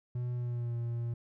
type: tone with pitch glide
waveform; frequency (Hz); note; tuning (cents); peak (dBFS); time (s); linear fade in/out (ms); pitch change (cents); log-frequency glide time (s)
triangle; 122.7 to 117.97; B2 to A#2; -11 to +21; -30; 0.15-1.14; 5; -68; 0.33-0.76
effects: none